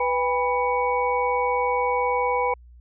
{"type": "tone cluster", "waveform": "sine", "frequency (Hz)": [494.8, 805, 984, 2250], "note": ["B4", "G5", "B5", "C#7"], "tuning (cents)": [3, 46, -7, 25], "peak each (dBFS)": [-24, -27, -24, -30], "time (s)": [0, 2.54], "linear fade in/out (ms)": 5, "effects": ["added 60 Hz sine -45 dBFS peak until 2.8 s"]}